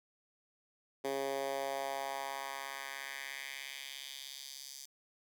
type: tone with high-pass filter sweep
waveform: 10% pulse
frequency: 136.9 Hz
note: C#3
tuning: 21 cents flat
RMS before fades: -41 dBFS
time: 1.04-4.86 s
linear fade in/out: 10 ms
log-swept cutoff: 380 to 5600 Hz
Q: 1.9
effects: none